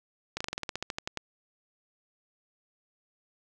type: slowing click train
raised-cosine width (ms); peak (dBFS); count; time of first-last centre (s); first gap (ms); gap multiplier
0.2; -15; 14; 0.37-1.173; 35; 1.09
effects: none